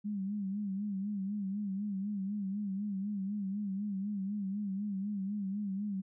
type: tone with vibrato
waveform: sine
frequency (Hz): 199.9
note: G3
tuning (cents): +34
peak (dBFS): -33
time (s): 0.04-6.02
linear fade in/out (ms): 20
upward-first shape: sine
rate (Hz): 4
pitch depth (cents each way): 87
effects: none